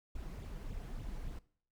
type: noise with flanger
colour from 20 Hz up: brown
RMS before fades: -43 dBFS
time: 0.15-1.39 s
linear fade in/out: 5 ms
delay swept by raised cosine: 0.27 to 6.27 ms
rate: 3.5 Hz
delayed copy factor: +0.8
effects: noise-tail reverb RT60 0.5 s tail -19 dB re dry

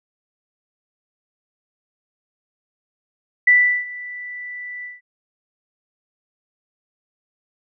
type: tone with ADSR envelope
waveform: sine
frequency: 1975.5 Hz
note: B6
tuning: in tune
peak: -8 dBFS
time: 3.47-5.01 s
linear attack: 7 ms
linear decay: 370 ms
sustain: -21 dB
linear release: 170 ms
effects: none

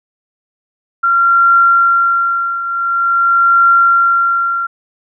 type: tone with tremolo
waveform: sine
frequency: 1376 Hz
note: F6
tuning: 26 cents flat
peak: -5 dBFS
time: 1.03-4.67 s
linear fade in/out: 10 ms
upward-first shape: triangle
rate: 0.47 Hz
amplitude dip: 75%
effects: none

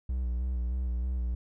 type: tone with vibrato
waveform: triangle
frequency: 61.74 Hz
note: B1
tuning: in tune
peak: -26 dBFS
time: 0.09-1.35 s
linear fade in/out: 5 ms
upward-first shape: square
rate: 3.2 Hz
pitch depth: 42 cents each way
effects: none

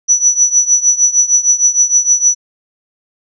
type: tone with tremolo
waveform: sine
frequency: 5920 Hz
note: F#8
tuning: in tune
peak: -4 dBFS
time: 0.08-2.35 s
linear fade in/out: 20 ms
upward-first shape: triangle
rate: 6.5 Hz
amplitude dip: 90%
effects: none

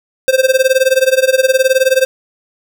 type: tone with tremolo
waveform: square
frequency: 523.3 Hz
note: C5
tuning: in tune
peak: -6 dBFS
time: 0.28-2.05 s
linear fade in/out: 0 ms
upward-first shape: sine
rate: 19 Hz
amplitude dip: 90%
effects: none

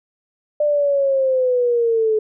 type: linear sweep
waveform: sine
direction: down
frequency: 598 to 428.7 Hz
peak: -14 dBFS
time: 0.6-2.19 s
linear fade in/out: 5 ms
effects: none

